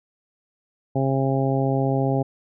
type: harmonic tone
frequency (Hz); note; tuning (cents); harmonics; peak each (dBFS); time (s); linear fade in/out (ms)
134.8; C#3; -48; 1 / 2 / 3 / 4 / 5 / 6; -22 / -25 / -27 / -28 / -29 / -30; 0.95-2.23; 10
effects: none